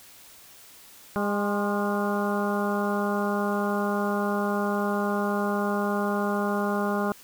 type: harmonic tone with a mistuned harmonic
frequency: 203.6 Hz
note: G#3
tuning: 34 cents flat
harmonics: 1 / 2 / 3 / 4 / 5 / 6 / 7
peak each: -27 / -30 / -32 / -33 / -34 / -35 / -35 dBFS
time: 1.16-7.12 s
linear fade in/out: 0 ms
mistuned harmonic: 5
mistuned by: +59 cents
effects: white hiss -50 dBFS RMS until 7.23 s